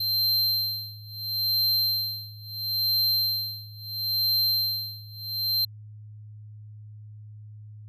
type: tone with tremolo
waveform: square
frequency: 4136 Hz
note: C8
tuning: 21 cents flat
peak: -21 dBFS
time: 0-5.65 s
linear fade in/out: 5 ms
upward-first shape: sine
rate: 0.74 Hz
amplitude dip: 95%
effects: added 106 Hz sine -41 dBFS peak until 7.88 s